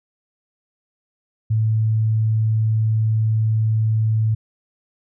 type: tone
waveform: sine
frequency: 110 Hz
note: A2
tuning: in tune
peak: -15 dBFS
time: 1.5-4.35 s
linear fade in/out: 10 ms
effects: none